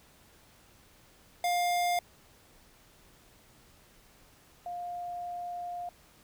square / sine tone pair in turn, 705 / 705 Hz, F5 / F5, +16 / +16 cents, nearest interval unison, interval 0 cents, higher neither, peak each -27 / -35 dBFS, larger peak first, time 1.44-1.99 / 4.66-5.89 s, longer second, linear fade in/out 2 ms, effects pink hiss -60 dBFS RMS until 6.23 s

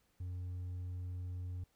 sine tone with hard clipping, 90 Hz, F#2, 47 cents flat, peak -40 dBFS, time 0.2-1.64 s, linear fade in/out 5 ms, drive 2 dB, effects pink hiss -75 dBFS RMS until 1.75 s

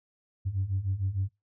sine beating tone pair, 92.5 / 99.1 Hz, F#2 / G2, 0 / +19 cents, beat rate 6.6 Hz, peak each -31 / -28 dBFS, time 0.45-1.29 s, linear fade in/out 20 ms, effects noise-tail reverb RT60 0.2 s tail -22 dB re dry + tanh soft clip ceiling -21 dBFS

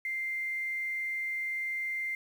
sine tone with quantisation, 2093 Hz, C7, in tune, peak -31 dBFS, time 0.05-2.15 s, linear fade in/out 2 ms, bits 9, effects none

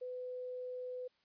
sine tone, 502 Hz, B4, 28 cents sharp, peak -40 dBFS, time 0.01-1.08 s, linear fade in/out 10 ms, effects white hiss -75 dBFS RMS until 1.24 s + resampled to 11025 Hz

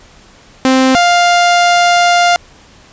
sawtooth tone pair in turn, 261.6 / 700.6 Hz, C4 / F5, 0 / +5 cents, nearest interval octave + perfect fourth, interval 1705 cents, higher second, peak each -3 dBFS, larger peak neither, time 0.65-0.95 / 0.95-2.36 s, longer second, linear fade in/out 0 ms, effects pink hiss -42 dBFS RMS until 2.92 s + resampled to 16000 Hz

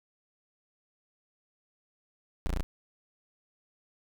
25% pulse tone, 29.14 Hz, A#0, in tune, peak -25 dBFS, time 2.46-2.63 s, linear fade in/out 0 ms, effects none

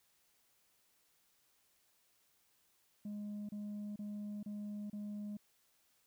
sine tone bursts, 207.3 Hz, G#3, 3 cents flat, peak -38 dBFS, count 5, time 3.05-5.37 s, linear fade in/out 5 ms, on 440 ms, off 30 ms, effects tanh soft clip ceiling -40 dBFS + white hiss -74 dBFS RMS until 6.06 s

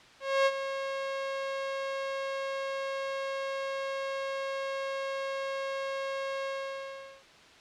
sawtooth tone with ADSR envelope, 543 Hz, C#5, 36 cents flat, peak -17 dBFS, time 0.2-7.24 s, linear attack 260 ms, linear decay 46 ms, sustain -11 dB, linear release 780 ms, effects white hiss -54 dBFS RMS until 7.6 s + low-pass 4000 Hz 12 dB/octave

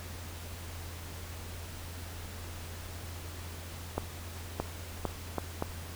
accelerating click train, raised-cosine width 1 ms, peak -16 dBFS, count 5, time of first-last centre 3.98-5.624 s, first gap 620 ms, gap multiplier 0.73, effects added 85 Hz sine -42 dBFS peak until 5.95 s + pink hiss -46 dBFS RMS until 5.95 s

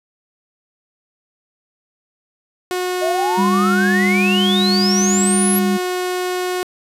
sawtooth tone, 363.5 Hz, F#4, 31 cents flat, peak -15 dBFS, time 2.71-6.63 s, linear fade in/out 0 ms
sine exponential sweep, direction up, 617 to 11840 Hz, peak -17 dBFS, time 3.01-5.6 s, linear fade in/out 20 ms
sine tone with pitch glide, 198.2 to 199.92 Hz, G3 to G3, +19 to +34 cents, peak -15 dBFS, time 3.37-5.78 s, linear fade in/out 20 ms, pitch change +15 cents, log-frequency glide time 3.47-3.67 s
effects resampled to 32000 Hz + 7-bit

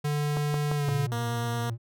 square tone with pitch glide, 147.4 to 143.54 Hz, D3 to D3, +7 to -39 cents, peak -26 dBFS, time 0.04-1.07 s, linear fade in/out 10 ms, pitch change -46 cents, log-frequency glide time 0.75-0.85 s
click train, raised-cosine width 1 ms, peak -19 dBFS, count 4, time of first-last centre 0.37-0.887 s, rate 5.8 Hz
triangle tone with vibrato, 117.8 Hz, A#2, 19 cents sharp, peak -27 dBFS, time 0.85-1.78 s, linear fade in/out 50 ms, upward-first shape sine, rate 8.8 Hz, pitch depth 68 cents each way
10% pulse tone, 236 Hz, A#3, 22 cents sharp, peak -23 dBFS, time 1.12-1.7 s, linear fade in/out 0 ms
effects none

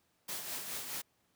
white noise with tremolo, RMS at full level -39 dBFS, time 0.28-1.02 s, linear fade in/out 10 ms, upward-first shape sine, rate 4.8 Hz, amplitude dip 45%, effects pink hiss -74 dBFS RMS until 1.35 s + high-pass 100 Hz 12 dB/octave

